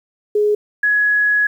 sine tone pair in turn, 418.2 / 1679.6 Hz, G#4 / G#6, +12 / +19 cents, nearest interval 2 octaves, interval 2407 cents, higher second, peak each -12 dBFS, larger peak neither, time 0.35-0.55 / 0.83-1.47 s, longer second, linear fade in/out 5 ms, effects 8-bit

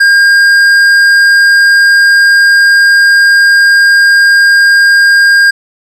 sine tone with tanh clipping, 1611 Hz, G6, 47 cents sharp, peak -4 dBFS, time 0-5.51 s, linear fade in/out 10 ms, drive 10 dB, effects none

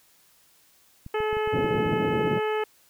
clicks, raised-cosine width 5 ms, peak -27 dBFS, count 10, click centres 1.064 / 1.204 / 1.329 / 1.369 / 1.475 / 1.585 / 1.645 / 1.754 / 1.864 / 1.92 s
harmonic tone, 429.8 Hz, A4, 41 cents flat, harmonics 1 / 2 / 3 / 4 / 5 / 6 / 7, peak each -25 / -31 / -35 / -37 / -39 / -41 / -42 dBFS, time 1.14-2.64 s, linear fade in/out 5 ms
pink band-pass noise, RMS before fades -28 dBFS, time 1.52-2.4 s, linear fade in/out 20 ms, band 120 to 450 Hz, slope 24 dB/octave
effects white hiss -60 dBFS RMS until 2.89 s

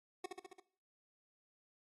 25% pulse tone with echo, 369.6 Hz, F#4, 2 cents flat, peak -35 dBFS, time 0.24-0.26 s, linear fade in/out 5 ms, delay 68 ms, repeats 5, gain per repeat -3 dB, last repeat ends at 0.6 s, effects noise-tail reverb RT60 0.5 s tail -17 dB re dry + AAC 32 kbps

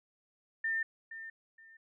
sine tone with echo, 1803 Hz, A6, 42 cents sharp, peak -30 dBFS, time 0.64-0.83 s, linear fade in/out 5 ms, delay 470 ms, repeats 2, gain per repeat -12 dB, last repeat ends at 1.77 s, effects none

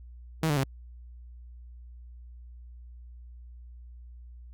sawtooth tone with pitch steps, 160 / 146.72 / 134.54 Hz, D#3 / D3 / C3, +49 / -1 / +49 cents, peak -20 dBFS, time 0.43-0.637 s, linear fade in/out 2 ms, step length 69 ms, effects added 60 Hz sine -44 dBFS peak until 4.53 s + Opus 48 kbps

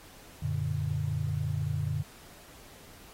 sine chord, Gb augmented, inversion none, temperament equal, 92.5 / 116.54 / 146.83 Hz, Gb2 / Bb2 / D3, 0 / 0 / 0 cents, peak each -33 / -34 / -31 dBFS, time 0.42-2.03 s, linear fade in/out 10 ms, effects pink hiss -53 dBFS RMS until 3.13 s + AAC 48 kbps

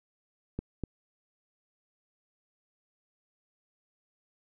clicks, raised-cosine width 3 ms, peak -20 dBFS, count 2, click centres 0.59 / 0.837 s, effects none

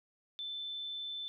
sine tone, 3528 Hz, A7, 4 cents sharp, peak -38 dBFS, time 0.39-1.28 s, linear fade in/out 0 ms, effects none

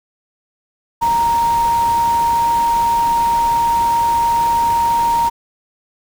sine tone in noise, 932.3 Hz, A#5, in tune, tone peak -12 dBFS, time 1.01-5.3 s, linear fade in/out 20 ms, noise pink, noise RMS -29 dBFS, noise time 1.01-5.3 s, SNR +14 dB, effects none

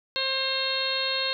harmonic tone with a mistuned harmonic, 531 Hz, C5, 25 cents sharp, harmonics 1 / 2 / 3 / 4 / 5 / 6 / 7 / 8, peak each -33 / -36 / -35 / -37 / -33 / -37 / -31 / -29 dBFS, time 0.16-1.33 s, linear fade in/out 0 ms, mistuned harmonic 5, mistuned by +35 cents, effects none

